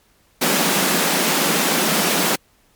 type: high-pass noise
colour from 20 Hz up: pink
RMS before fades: -18 dBFS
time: 0.41-2.36 s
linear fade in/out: 10 ms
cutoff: 160 Hz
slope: 96 dB/octave
effects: pink hiss -58 dBFS RMS until 2.75 s + MP3 96 kbps